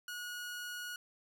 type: tone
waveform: sawtooth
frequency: 1452 Hz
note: F#6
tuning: 33 cents flat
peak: -37 dBFS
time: 0.08-0.96 s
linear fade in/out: 2 ms
effects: none